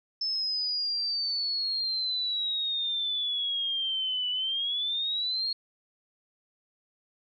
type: exponential two-way sweep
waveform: sine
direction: down then up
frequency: 5274 to 2960 to 4309 Hz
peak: -27 dBFS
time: 0.21-5.53 s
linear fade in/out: 5 ms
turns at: 4.3 s
effects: none